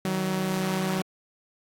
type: tone pair together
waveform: sawtooth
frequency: 157.6 / 188.1 Hz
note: D#3 / F#3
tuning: +23 / +29 cents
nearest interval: minor third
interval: 306 cents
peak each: -28 / -22 dBFS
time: 0.05-1.02 s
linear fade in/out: 2 ms
effects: AAC 48 kbps